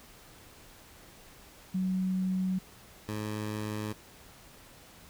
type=tone pair in turn; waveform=sine / 15% pulse; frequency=186.6 / 106.6 Hz; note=F#3 / G#2; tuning=+15 / +46 cents; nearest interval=minor seventh; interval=969 cents; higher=first; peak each=-27 dBFS; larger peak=neither; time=1.74-2.59 / 3.08-3.93 s; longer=neither; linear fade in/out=10 ms; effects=pink hiss -54 dBFS RMS until 5.09 s